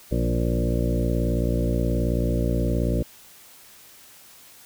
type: harmonic tone with a mistuned harmonic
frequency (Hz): 58.7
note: A#1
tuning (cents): +13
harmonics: 1 / 2 / 3 / 4 / 5 / 6 / 8 / 9 / 10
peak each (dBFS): -24 / -27 / -29 / -30 / -31 / -32 / -33 / -34 / -34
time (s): 0.11-3.03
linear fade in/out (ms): 10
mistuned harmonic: 2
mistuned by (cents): +43
effects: white hiss -49 dBFS RMS until 4.65 s